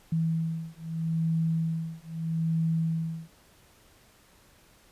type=beating tone pair; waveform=sine; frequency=162.5 / 163.29 Hz; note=E3 / E3; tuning=-24 / -16 cents; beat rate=0.79 Hz; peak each=-29 dBFS; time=0.12-3.3 s; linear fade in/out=5 ms; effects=pink hiss -59 dBFS RMS until 4.91 s + resampled to 32000 Hz